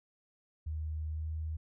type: tone with pitch glide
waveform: sine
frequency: 77.78 to 78.82 Hz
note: D#2 to D#2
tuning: 0 to +23 cents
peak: -34 dBFS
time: 0.66-1.57 s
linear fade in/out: 10 ms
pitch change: +23 cents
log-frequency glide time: 1.12-1.29 s
effects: none